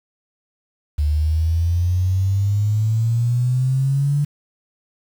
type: exponential sweep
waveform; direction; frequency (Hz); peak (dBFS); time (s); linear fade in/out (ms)
sine; up; 73.3 to 146.83; -15; 0.98-4.25; 10
effects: 7-bit